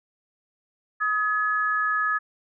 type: tone pair together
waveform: sine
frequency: 1264 / 1701.4 Hz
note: D#6 / G#6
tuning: +27 / +41 cents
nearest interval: perfect fourth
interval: 514 cents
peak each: -24 dBFS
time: 1-2.19 s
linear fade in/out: 20 ms
effects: none